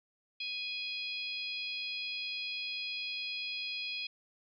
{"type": "harmonic tone with a mistuned harmonic", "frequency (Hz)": 830.6, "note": "G#5", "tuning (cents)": 0, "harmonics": [3, 4, 5, 6], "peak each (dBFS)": [-39, -41, -43, -45], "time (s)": [0.4, 4.07], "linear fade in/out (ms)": 5, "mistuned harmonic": 6, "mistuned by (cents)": -23, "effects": []}